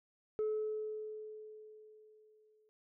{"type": "tone with exponential decay", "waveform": "sine", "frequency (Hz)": 430.3, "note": "A4", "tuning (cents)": -39, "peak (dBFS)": -29, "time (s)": [0.39, 2.69], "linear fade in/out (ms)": 0, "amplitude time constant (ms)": 500, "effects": ["tanh soft clip ceiling -30 dBFS"]}